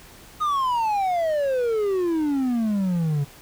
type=exponential sweep; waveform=triangle; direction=down; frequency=1256 to 138.59 Hz; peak=-18 dBFS; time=0.4-3.25 s; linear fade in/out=20 ms; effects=pink hiss -47 dBFS RMS until 3.41 s